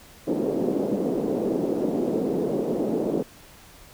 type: band-pass noise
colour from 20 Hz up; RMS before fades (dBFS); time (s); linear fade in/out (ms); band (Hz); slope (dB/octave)
white; -25; 0.27-3.23; 10; 200 to 460; 24
effects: pink hiss -49 dBFS RMS until 3.93 s